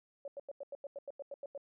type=tone bursts; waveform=sine; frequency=562 Hz; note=C#5; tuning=24 cents sharp; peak=-40 dBFS; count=12; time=0.25-1.577 s; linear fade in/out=2 ms; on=29 ms; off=89 ms; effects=none